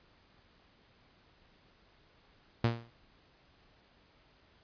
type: tone with exponential decay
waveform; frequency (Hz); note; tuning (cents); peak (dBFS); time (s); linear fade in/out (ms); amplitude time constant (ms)
sawtooth; 116.54; A#2; 0; -20; 2.64-2.91; 5; 57
effects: pink hiss -65 dBFS RMS until 4.63 s + resampled to 11025 Hz